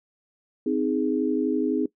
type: chord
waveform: sine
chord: Ab major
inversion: first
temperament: just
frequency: 259.6 / 311.5 / 415.3 Hz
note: C4 / Eb4 / Ab4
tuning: -13 / +2 / 0 cents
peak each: -25 / -25 / -27 dBFS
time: 0.66-1.86 s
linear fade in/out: 5 ms
effects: noise-tail reverb RT60 0.1 s tail -20 dB re dry